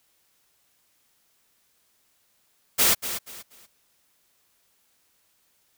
white noise with echo, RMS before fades -19 dBFS, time 2.78-2.95 s, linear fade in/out 20 ms, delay 240 ms, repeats 3, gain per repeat -11 dB, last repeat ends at 3.67 s, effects white hiss -67 dBFS RMS until 5.77 s

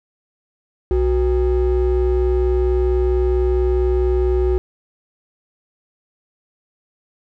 triangle ring-modulated tone, 216.2 Hz, A3, 30 cents flat, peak -9 dBFS, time 0.91-4.58 s, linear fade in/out 0 ms, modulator 154 Hz, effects none

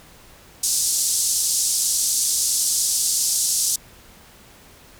white band-pass noise, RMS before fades -21 dBFS, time 0.63-3.76 s, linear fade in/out 5 ms, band 5000 to 9800 Hz, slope 24 dB/octave, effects pink hiss -48 dBFS RMS until 4.99 s

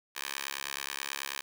10% pulse tone with high-pass filter, 69.3 Hz, C#2, in tune, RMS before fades -38 dBFS, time 0.15-1.42 s, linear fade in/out 20 ms, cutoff 1700 Hz, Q 0.75, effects none

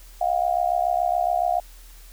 sine tone with amplitude modulation, 708 Hz, F5, 23 cents sharp, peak -15 dBFS, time 0.21-1.6 s, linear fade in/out 5 ms, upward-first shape sine, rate 67.1 Hz, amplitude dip 95%, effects added 40 Hz sine -43 dBFS peak until 2.12 s + white hiss -51 dBFS RMS until 2.12 s

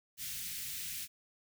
white band-stop noise, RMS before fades -41 dBFS, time 0.17-1.08 s, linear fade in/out 50 ms, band 210 to 1900 Hz, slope 24 dB/octave, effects none

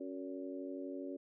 harmonic tone with a mistuned harmonic, 92.2 Hz, F#2, 6 cents flat, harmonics 3 / 4 / 5 / 6, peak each -43 / -46 / -51 / -48 dBFS, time 0-1.17 s, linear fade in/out 10 ms, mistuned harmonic 6, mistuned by +52 cents, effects none

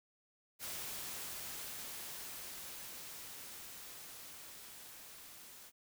white noise with level ramp, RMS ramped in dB -43 to -55 dBFS, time 0.59-5.72 s, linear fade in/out 50 ms, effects none

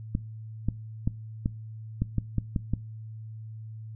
clicks, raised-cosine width 5 ms, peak -13 dBFS, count 9, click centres 0.151 / 0.686 / 1.075 / 1.459 / 2.02 / 2.183 / 2.383 / 2.562 / 2.736 s, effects noise-tail reverb RT60 0.4 s tail -22 dB re dry + added 110 Hz sine -38 dBFS peak until 3.95 s

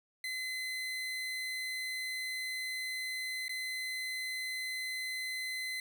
30% pulse tone with dropouts, 2040 Hz, C7, 44 cents flat, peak -33 dBFS, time 0.24-5.8 s, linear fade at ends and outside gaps 2 ms, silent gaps 3.482-3.493 s, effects none

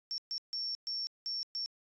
sine tone bursts at uneven times, 5460 Hz, F8, 40 cents flat, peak -34 dBFS, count 6, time 0.11-0.18 / 0.31-0.38 / 0.53-0.75 / 0.87-1.07 / 1.26-1.43 / 1.55-1.66 s, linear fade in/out 0 ms, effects resampled to 16000 Hz

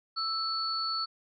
sine tone pair together, 1318.5 / 4435 Hz, E6 / C#8, 0 / 0 cents, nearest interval octave + major sixth, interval 2100 cents, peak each -33 / -31 dBFS, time 0.16-1.06 s, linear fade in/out 20 ms, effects none

